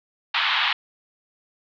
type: band-pass noise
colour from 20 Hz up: white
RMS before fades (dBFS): -22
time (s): 0.34-0.73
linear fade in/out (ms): 5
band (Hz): 830 to 3800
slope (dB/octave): 48
effects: none